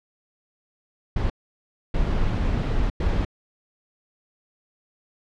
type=noise bursts at uneven times; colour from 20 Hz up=brown; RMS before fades=-22 dBFS; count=3; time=1.16-1.3 / 1.94-2.9 / 3-3.25 s; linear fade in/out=5 ms; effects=low-pass 4000 Hz 12 dB/octave